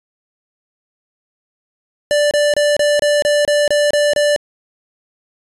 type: tone bursts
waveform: square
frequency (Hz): 587.3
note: D5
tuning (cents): 0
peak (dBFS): -12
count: 10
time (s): 2.11-4.362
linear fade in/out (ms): 0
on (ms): 200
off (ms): 28
effects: resampled to 24000 Hz

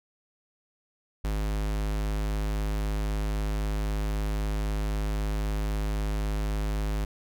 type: tone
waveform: square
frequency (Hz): 51.91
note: G#1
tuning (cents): 0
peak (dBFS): -27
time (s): 1.24-7.05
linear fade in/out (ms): 5
effects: none

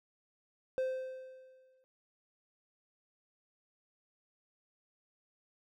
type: tone with exponential decay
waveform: triangle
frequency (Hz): 519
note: C5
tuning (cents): -14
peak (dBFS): -27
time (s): 0.78-1.84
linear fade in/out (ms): 0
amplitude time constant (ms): 230
effects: none

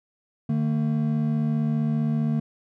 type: tone pair together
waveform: triangle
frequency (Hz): 150.64 / 225.9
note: D3 / A3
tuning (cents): +44 / +46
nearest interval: perfect fifth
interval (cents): 702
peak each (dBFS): -22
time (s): 0.49-2.4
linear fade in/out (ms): 5
effects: none

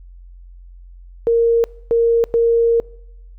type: tone bursts at uneven times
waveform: sine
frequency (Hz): 464.1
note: A#4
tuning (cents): -8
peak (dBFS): -11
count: 3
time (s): 1.27-1.64 / 1.91-2.24 / 2.34-2.8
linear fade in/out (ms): 0
effects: noise-tail reverb RT60 0.8 s tail -24 dB re dry + added 44 Hz sine -37 dBFS peak until 3.38 s

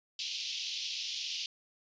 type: band-pass noise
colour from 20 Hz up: pink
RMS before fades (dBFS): -38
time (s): 0.19-1.46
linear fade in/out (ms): 2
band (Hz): 2700 to 5800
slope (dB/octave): 48
effects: resampled to 16000 Hz

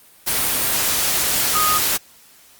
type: tone in noise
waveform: sine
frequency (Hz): 1244.5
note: D#6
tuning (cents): 0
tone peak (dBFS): -17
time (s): 1.54-1.79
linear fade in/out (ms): 20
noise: white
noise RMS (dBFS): -19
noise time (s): 0.26-1.98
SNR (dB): -1
effects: white hiss -49 dBFS RMS until 2.59 s + Opus 32 kbps

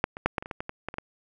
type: clicks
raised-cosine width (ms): 0.5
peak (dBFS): -7 / -22 / -6 / -11 / -22 / -23 / -18 / -17 / -18 / -16 / -22 / -16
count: 12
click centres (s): 0.041 / 0.169 / 0.26 / 0.382 / 0.425 / 0.459 / 0.512 / 0.605 / 0.694 / 0.886 / 0.941 / 0.984
effects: none

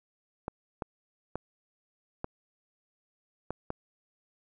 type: clicks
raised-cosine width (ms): 1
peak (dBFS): -19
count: 6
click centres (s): 0.481 / 0.822 / 1.356 / 2.244 / 3.506 / 3.704
effects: none

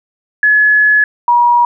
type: tone pair in turn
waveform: sine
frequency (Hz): 1702 / 958.8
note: G#6 / A#5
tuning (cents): +42 / +48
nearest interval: minor seventh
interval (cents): 994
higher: first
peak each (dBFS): -6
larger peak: neither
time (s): 0.43-1.04 / 1.28-1.65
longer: first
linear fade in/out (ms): 2
effects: none

